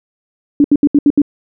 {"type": "tone bursts", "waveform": "sine", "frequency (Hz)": 288.3, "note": "D4", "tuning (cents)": -32, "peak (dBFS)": -5, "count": 6, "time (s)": [0.6, 1.218], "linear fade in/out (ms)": 2, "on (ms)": 43, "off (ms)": 72, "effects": []}